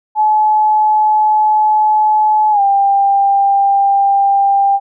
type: tone with pitch glide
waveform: sine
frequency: 856 to 794.1 Hz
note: A5 to G5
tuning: -48 to +22 cents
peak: -8 dBFS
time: 0.15-4.8 s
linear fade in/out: 50 ms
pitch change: -130 cents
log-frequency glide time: 2.51-2.61 s
effects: none